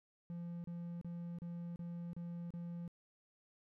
triangle tone bursts, 171.9 Hz, F3, 27 cents flat, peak -40 dBFS, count 7, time 0.3-2.878 s, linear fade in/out 0 ms, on 340 ms, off 33 ms, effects none

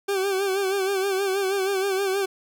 40% pulse tone with vibrato, 388.5 Hz, G4, 16 cents flat, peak -21 dBFS, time 0.08-2.26 s, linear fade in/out 10 ms, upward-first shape sine, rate 6.3 Hz, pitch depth 62 cents each way, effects none

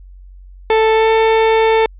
30% pulse tone with pitch glide, 441.4 to 445.2 Hz, A4 to A4, +5 to +20 cents, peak -7 dBFS, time 0.7-1.86 s, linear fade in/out 2 ms, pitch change +15 cents, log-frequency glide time 0.93-1.1 s, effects added 46 Hz sine -35 dBFS peak until 1.99 s + resampled to 8000 Hz

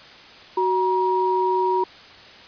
sine tone pair together, 372.3 / 951.5 Hz, F#4 / A#5, +11 / +35 cents, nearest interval octave + major third, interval 1624 cents, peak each -21 / -20 dBFS, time 0.57-1.84 s, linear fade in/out 5 ms, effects white hiss -44 dBFS RMS until 2.47 s + resampled to 11025 Hz

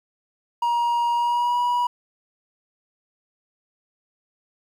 triangle tone with pitch glide, 948 to 970.7 Hz, A#5 to B5, +29 to -30 cents, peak -17 dBFS, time 0.62-1.87 s, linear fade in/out 5 ms, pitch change +41 cents, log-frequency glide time 1.14-1.59 s, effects 9-bit

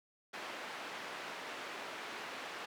white band-pass noise, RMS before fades -45 dBFS, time 0.33-2.66 s, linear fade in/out 10 ms, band 290 to 2200 Hz, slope 12 dB/octave, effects none

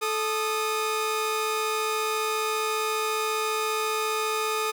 sawtooth tone pair together, 435.9 / 1233 Hz, A4 / D#6, -16 / -16 cents, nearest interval octave + tritone, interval 1800 cents, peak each -24 / -24 dBFS, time 0.01-4.72 s, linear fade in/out 20 ms, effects none

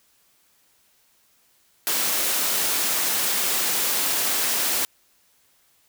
white high-pass noise, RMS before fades -23 dBFS, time 1.87-4.85 s, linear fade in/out 0 ms, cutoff 210 Hz, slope 12 dB/octave, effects white hiss -62 dBFS RMS until 5.88 s

